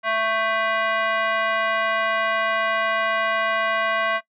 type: tone with frequency modulation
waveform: sine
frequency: 220 Hz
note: A3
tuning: in tune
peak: -19 dBFS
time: 0.03-4.21 s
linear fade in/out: 50 ms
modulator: 886 Hz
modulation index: 2.3
effects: noise-tail reverb RT60 0.1 s tail -21 dB re dry